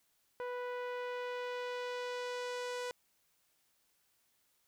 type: tone with low-pass filter sweep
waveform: sawtooth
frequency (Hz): 493.2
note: B4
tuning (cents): -2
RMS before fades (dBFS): -40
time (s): 0.4-2.91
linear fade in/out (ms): 0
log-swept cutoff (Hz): 1600 to 8300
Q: 0.84
effects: white hiss -75 dBFS RMS until 4.67 s